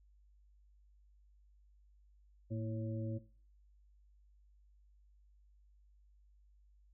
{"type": "harmonic tone with a mistuned harmonic", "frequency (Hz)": 110, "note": "A2", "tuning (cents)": 0, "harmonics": [1, 2, 3, 5], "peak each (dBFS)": [-38, -43, -46, -48], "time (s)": [2.5, 3.19], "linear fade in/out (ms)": 20, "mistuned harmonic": 2, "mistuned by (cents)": 57, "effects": ["noise-tail reverb RT60 0.4 s tail -17 dB re dry", "added 50 Hz sine -63 dBFS peak until 6.93 s"]}